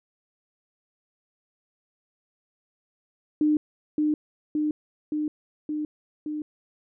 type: tone with echo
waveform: sine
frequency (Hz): 302.5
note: D#4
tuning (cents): -49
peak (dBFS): -18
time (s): 3.41-3.57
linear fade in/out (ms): 2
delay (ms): 570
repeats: 5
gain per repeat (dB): -2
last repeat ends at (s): 6.42
effects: none